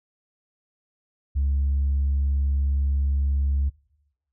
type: tone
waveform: sine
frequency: 69.5 Hz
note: C#2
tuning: 5 cents sharp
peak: -18 dBFS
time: 1.35-3.7 s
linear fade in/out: 20 ms
effects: noise-tail reverb RT60 1.0 s tail -24 dB re dry + tanh soft clip ceiling -17 dBFS

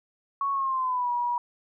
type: tone with pitch glide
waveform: sine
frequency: 1108.7 to 965.2 Hz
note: C#6 to B5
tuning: 0 to -40 cents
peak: -24 dBFS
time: 0.41-1.38 s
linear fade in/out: 2 ms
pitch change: -240 cents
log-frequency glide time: 0.52-1.11 s
effects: none

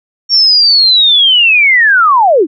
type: linear sweep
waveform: sine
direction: down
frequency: 5550 to 266.7 Hz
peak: -4 dBFS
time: 0.29-2.47 s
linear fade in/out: 50 ms
effects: none

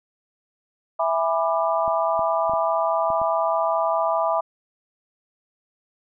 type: chord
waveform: sine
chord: E dominant seventh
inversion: none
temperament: just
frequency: 659.3 / 824.1 / 988.9 / 1186.7 Hz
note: E5 / G#5 / B5 / D6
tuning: 0 / -14 / +2 / +18 cents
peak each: -22 / -27 / -25 / -26 dBFS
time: 0.99-4.41 s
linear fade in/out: 10 ms
type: clicks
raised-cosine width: 3 ms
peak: -26 dBFS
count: 6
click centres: 1.879 / 2.193 / 2.496 / 2.536 / 3.103 / 3.216 s
effects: none

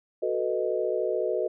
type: chord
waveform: sine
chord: B dominant seventh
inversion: second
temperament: equal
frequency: 370 / 440 / 493.9 / 622.3 Hz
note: F#4 / A4 / B4 / D#5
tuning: 0 / 0 / 0 / 0 cents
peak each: -30 dBFS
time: 0.22-1.48 s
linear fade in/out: 10 ms
effects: none

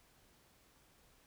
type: silence
effects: pink hiss -68 dBFS RMS until 1.26 s

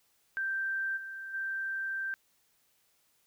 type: tone with level steps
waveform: sine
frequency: 1568 Hz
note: G6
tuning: in tune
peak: -30 / -39 / -32 dBFS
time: 0.37-2.14 s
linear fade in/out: 0 ms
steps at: 0.96 / 1.33 s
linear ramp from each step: 20 ms
effects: white hiss -71 dBFS RMS until 3.26 s

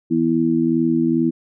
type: harmonic tone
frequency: 82.3 Hz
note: E2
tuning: 2 cents flat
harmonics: 2 / 3 / 4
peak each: -24 / -18 / -18 dBFS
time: 0.1-1.31 s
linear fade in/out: 20 ms
effects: none

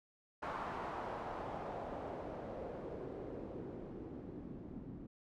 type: noise with low-pass filter sweep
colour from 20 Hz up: white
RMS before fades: -45 dBFS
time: 0.42-5.07 s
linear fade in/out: 10 ms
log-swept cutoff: 1100 to 240 Hz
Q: 1.7
effects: none

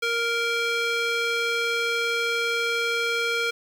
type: tone with band-pass filter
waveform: square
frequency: 466.2 Hz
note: A#4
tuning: in tune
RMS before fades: -25 dBFS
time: 0.02-3.51 s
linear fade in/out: 10 ms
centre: 2400 Hz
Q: 1.1
effects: 7-bit

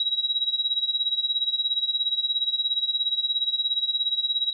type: tone with tremolo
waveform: sine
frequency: 3859 Hz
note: B7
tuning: 41 cents flat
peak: -19 dBFS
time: 0-4.53 s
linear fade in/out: 2 ms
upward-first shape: sine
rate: 17 Hz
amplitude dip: 80%
effects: none

